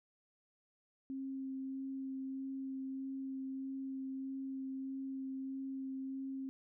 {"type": "tone with vibrato", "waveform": "sine", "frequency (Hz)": 267.1, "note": "C4", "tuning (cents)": 36, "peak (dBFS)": -39, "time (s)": [1.1, 6.49], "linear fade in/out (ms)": 0, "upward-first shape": "sine", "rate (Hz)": 1.6, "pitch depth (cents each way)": 9, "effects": []}